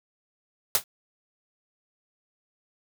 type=noise with exponential decay; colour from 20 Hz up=white; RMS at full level=-17 dBFS; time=0.75-0.84 s; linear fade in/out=1 ms; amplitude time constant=19 ms; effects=none